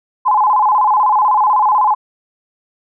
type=tone with vibrato; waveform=sine; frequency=930 Hz; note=A#5; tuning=4 cents flat; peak=-9 dBFS; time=0.25-1.95 s; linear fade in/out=20 ms; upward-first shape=square; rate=16 Hz; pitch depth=160 cents each way; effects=none